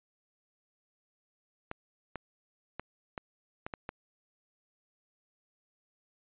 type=clicks; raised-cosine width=0.5 ms; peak=-22 dBFS; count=7; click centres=1.714 / 2.157 / 2.796 / 3.178 / 3.665 / 3.738 / 3.891 s; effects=resampled to 8000 Hz